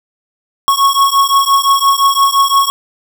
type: beating tone pair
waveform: square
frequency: 1100 / 1105.8 Hz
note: C#6 / C#6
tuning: -14 / -5 cents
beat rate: 5.8 Hz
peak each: -12 dBFS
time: 0.68-2.7 s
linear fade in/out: 0 ms
effects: none